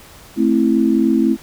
sine chord, A minor, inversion none, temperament just, 220 / 264 / 330 Hz, A3 / C4 / E4, 0 / +16 / +2 cents, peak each -16 dBFS, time 0.36-1.37 s, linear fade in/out 50 ms, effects pink hiss -42 dBFS RMS until 1.42 s

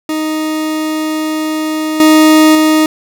40% pulse tone with level steps, 311.4 Hz, D#4, 2 cents sharp, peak -13 / -3 / -6 dBFS, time 0.09-2.86 s, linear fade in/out 2 ms, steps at 2 / 2.55 s, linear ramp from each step 2 ms, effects none

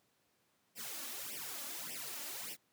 white noise with flanger, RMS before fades -44 dBFS, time 0.75-2.57 s, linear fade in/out 50 ms, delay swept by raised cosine 0.36 to 3.56 ms, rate 1.7 Hz, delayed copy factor +0.95, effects pink hiss -75 dBFS RMS until 2.72 s + high-pass 150 Hz 12 dB/octave

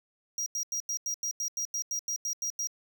square tone bursts, 5720 Hz, F8, 41 cents sharp, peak -30 dBFS, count 14, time 0.38-2.672 s, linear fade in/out 2 ms, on 82 ms, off 88 ms, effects none

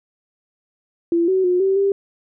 sine tone with pitch steps, 338.9 / 377.2 / 359.9 / 385.8 / 395.5 Hz, E4 / F#4 / F#4 / G4 / G4, +48 / +33 / -48 / -28 / +15 cents, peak -14 dBFS, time 1.12-1.92 s, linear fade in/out 2 ms, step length 160 ms, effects none

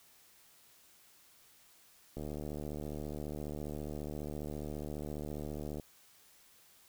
click train, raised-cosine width 2 ms, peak -28 dBFS, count 272, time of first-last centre 2.17-5.798 s, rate 74.7 Hz, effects white hiss -63 dBFS RMS until 6.88 s

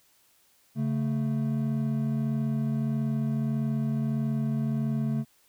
triangle tone pair together, 139.7 / 221.3 Hz, C#3 / A3, +14 / +10 cents, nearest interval minor sixth, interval 796 cents, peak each -26 dBFS, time 0.75-5.25 s, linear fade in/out 50 ms, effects white hiss -64 dBFS RMS until 5.48 s

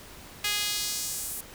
sawtooth tone with high-pass filter sweep, 414.1 Hz, G#4, 5 cents flat, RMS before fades -31 dBFS, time 0.44-1.41 s, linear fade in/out 5 ms, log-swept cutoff 2400 to 11000 Hz, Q 1.2, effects pink hiss -47 dBFS RMS until 1.54 s

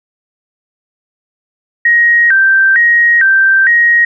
sine tone with vibrato, 1717 Hz, A6, 43 cents flat, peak -5 dBFS, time 1.85-4.05 s, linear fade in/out 5 ms, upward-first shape square, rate 1.1 Hz, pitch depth 160 cents each way, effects none

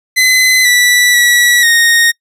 sawtooth tone with pitch steps, 2030 / 1964 / 1939 / 1859 Hz, B6 / B6 / B6 / A#6, +47 / -10 / -32 / -5 cents, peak -3 dBFS, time 0.16-2.12 s, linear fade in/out 20 ms, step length 490 ms, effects noise-tail reverb RT60 0.1 s tail -25 dB re dry + resampled to 32000 Hz

